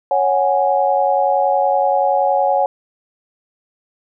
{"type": "chord", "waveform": "sine", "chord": "C# suspended fourth", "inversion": "none", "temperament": "equal", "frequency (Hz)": [554.4, 740, 830.6], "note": ["C#5", "F#5", "G#5"], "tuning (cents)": [0, 0, 0], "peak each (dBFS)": -17, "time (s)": [0.11, 2.66], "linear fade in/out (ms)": 2, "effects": []}